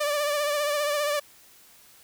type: tone with vibrato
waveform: sawtooth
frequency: 587.3 Hz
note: D5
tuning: in tune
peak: -20 dBFS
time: 0-1.2 s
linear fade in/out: 10 ms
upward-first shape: triangle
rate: 15 Hz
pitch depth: 51 cents each way
effects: white hiss -54 dBFS RMS until 2.03 s